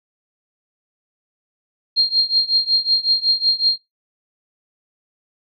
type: tone with tremolo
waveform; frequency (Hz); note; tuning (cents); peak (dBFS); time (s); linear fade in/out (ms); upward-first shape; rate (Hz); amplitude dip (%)
sine; 4215; C8; +12; -10; 1.96-3.78; 20; triangle; 5.4; 95
effects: noise-tail reverb RT60 0.2 s tail -25 dB re dry